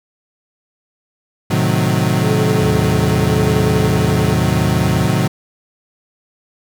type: chord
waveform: 35% pulse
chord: A diminished seventh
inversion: none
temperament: equal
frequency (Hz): 110 / 130.81 / 155.56 / 185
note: A2 / C3 / Eb3 / Gb3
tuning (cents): 0 / 0 / 0 / 0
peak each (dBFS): -17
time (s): 1.5-5.28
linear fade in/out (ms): 10
type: tone with tremolo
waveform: sine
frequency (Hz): 428.9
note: A4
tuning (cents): -44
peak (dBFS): -18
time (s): 2.22-4.38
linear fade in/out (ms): 50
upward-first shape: square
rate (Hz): 0.91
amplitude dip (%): 35
type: tone with pitch glide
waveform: sine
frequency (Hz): 79 to 79.73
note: D#2 to D#2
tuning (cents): +27 to +43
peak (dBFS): -22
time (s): 2.6-5.07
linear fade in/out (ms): 10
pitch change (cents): +16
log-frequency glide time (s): 2.71-4.8
effects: none